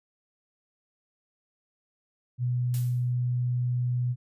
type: tone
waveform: sine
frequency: 123.47 Hz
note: B2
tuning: in tune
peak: -24 dBFS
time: 2.38-4.16 s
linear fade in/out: 50 ms
type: noise with exponential decay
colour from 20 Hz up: blue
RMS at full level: -37 dBFS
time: 2.74-3.13 s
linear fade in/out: 0 ms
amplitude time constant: 83 ms
effects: resampled to 32000 Hz